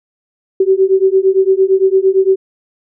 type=beating tone pair; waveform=sine; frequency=378.3 / 387.1 Hz; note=F#4 / G4; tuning=+38 / -22 cents; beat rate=8.8 Hz; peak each=-11 dBFS; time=0.6-2.36 s; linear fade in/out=5 ms; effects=none